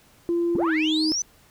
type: tone with pitch glide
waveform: sine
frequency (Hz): 342.5 to 312.3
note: F4 to D#4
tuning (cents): -34 to +7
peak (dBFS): -19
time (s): 0.29-1.12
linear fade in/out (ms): 0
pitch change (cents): -159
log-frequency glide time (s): 0.62-0.75
type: linear sweep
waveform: sine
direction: up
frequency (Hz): 125.5 to 6120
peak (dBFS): -22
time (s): 0.55-1.22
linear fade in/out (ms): 2
effects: tanh soft clip ceiling -16 dBFS + pink hiss -56 dBFS RMS until 1.5 s